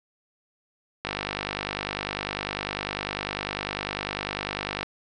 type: click train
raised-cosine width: 0.3 ms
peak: -11 dBFS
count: 190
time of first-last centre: 1.05-4.83 s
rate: 50 Hz
effects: none